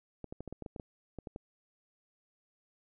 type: clicks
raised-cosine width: 2 ms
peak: -28 dBFS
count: 12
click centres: 0.243 / 0.325 / 0.406 / 0.477 / 0.526 / 0.623 / 0.662 / 0.762 / 0.798 / 1.187 / 1.272 / 1.361 s
effects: none